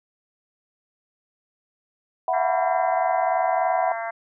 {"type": "chord", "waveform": "sine", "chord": "E suspended second", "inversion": "none", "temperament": "equal", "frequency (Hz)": [659.3, 740, 987.8], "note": ["E5", "F#5", "B5"], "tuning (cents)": [0, 0, 0], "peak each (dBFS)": [-25, -22, -27], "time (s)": [2.28, 3.92], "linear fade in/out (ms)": 2}
{"type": "harmonic tone", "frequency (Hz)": 227.5, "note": "A#3", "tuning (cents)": -42, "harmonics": [3, 4, 5, 6, 7, 8, 9], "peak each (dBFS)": [-29, -34, -38, -39, -36, -42, -38], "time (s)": [2.33, 4.11], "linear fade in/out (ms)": 10}
{"effects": []}